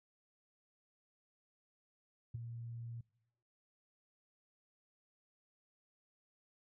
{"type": "tone with ADSR envelope", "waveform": "sine", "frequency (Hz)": 117, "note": "A#2", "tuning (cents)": 7, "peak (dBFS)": -35, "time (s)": [2.34, 3.01], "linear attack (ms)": 10, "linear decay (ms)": 13, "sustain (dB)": -8, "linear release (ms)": 5, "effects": ["noise-tail reverb RT60 0.9 s tail -25 dB re dry", "tanh soft clip ceiling -33 dBFS"]}